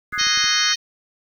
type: chord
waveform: sine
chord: Ab dominant seventh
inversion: second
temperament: equal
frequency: 1244.5 / 1480 / 1661.2 / 2093 Hz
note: Eb6 / Gb6 / Ab6 / C7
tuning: 0 / 0 / 0 / 0 cents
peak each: -28 dBFS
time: 0.12-0.74 s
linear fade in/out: 20 ms
type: clicks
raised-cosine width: 3 ms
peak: -28 dBFS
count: 6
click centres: 0.127 / 0.178 / 0.213 / 0.269 / 0.375 / 0.442 s
type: harmonic tone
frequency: 622.3 Hz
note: D#5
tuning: in tune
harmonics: 3 / 4 / 5 / 6 / 7 / 8 / 9 / 10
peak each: -28 / -31 / -24 / -26 / -22 / -32 / -23 / -29 dBFS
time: 0.18-0.76 s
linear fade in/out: 20 ms
effects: 8-bit